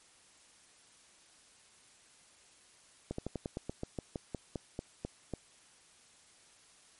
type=slowing click train; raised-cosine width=2 ms; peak=-23 dBFS; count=15; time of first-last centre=3.11-5.337 s; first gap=74 ms; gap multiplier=1.11; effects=white hiss -62 dBFS RMS until 6.99 s + MP3 48 kbps